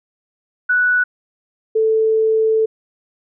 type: tone pair in turn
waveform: sine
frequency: 1478 / 440.9 Hz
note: F#6 / A4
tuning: -2 / +4 cents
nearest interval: octave + major sixth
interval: 2094 cents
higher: first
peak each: -12 dBFS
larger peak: neither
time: 0.69-1.04 / 1.75-2.66 s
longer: second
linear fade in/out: 10 ms
effects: none